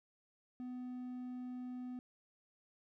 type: tone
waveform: triangle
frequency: 250 Hz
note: B3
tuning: 21 cents sharp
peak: -40 dBFS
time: 0.6-1.99 s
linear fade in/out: 0 ms
effects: none